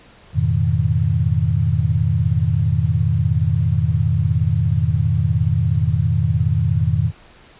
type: chord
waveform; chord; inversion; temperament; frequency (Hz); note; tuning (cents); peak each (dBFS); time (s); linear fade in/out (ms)
sine; F half-diminished seventh; none; equal with one note detuned; 87.31 / 106.38 / 123.47 / 155.56; F2 / Ab2 / Cb3 / Eb3; 0 / +42 / 0 / 0; -20; 0.33-7.12; 50
effects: pink hiss -47 dBFS RMS until 7.59 s + resampled to 8000 Hz